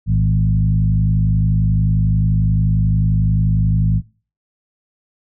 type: tone with frequency modulation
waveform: sine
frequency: 110 Hz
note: A2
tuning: in tune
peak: -12 dBFS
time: 0.06-4.02 s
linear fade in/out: 50 ms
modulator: 51.3 Hz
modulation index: 1.2
effects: noise-tail reverb RT60 0.4 s tail -23 dB re dry